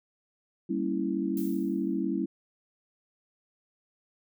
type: chord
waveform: sine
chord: G diminished seventh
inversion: none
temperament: equal with one note detuned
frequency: 196 / 231.5 / 277.2 / 329.6 Hz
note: G3 / Bb3 / Db4 / Fb4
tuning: 0 / -12 / 0 / 0 cents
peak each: -32 / -35 / -32 / -31 dBFS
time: 0.69-2.26 s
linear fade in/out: 10 ms
type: noise with exponential decay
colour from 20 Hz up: violet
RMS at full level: -41 dBFS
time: 1.37-2.02 s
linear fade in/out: 1 ms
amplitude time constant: 140 ms
effects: none